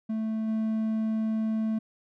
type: tone with level steps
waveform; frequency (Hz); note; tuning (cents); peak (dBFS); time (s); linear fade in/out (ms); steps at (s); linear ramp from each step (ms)
triangle; 220; A3; 0; -25 / -23; 0.09-1.79; 10; 0.47; 20
effects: none